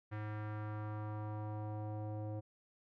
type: tone with low-pass filter sweep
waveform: square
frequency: 106.4 Hz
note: G#2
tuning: 42 cents sharp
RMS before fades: -42 dBFS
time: 0.11-2.41 s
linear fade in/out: 20 ms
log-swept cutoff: 1800 to 600 Hz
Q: 2
effects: none